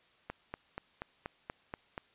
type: click train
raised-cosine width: 0.5 ms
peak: -23 dBFS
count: 8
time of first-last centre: 0.3-1.979 s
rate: 4.17 Hz
effects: white hiss -66 dBFS RMS until 2.14 s + resampled to 8000 Hz